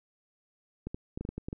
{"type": "clicks", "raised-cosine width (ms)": 3, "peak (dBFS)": -23, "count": 9, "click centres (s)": [0.87, 0.945, 1.175, 1.21, 1.251, 1.29, 1.38, 1.485, 1.529], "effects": []}